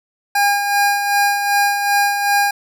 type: tone with tremolo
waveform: 25% pulse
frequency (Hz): 810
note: G#5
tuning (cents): -43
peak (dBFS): -8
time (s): 0.35-2.51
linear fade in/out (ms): 5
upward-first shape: sine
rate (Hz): 2.6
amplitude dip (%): 50
effects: none